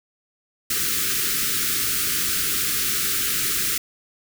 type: band-stop noise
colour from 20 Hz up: white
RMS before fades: -23 dBFS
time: 0.7-3.78 s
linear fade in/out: 5 ms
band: 460 to 1200 Hz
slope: 96 dB/octave
effects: none